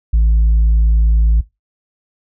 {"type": "tone", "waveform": "sine", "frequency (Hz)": 55, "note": "A1", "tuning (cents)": 0, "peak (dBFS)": -6, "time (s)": [0.13, 1.41], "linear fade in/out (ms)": 10, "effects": ["noise-tail reverb RT60 0.2 s tail -20 dB re dry", "tanh soft clip ceiling -7 dBFS"]}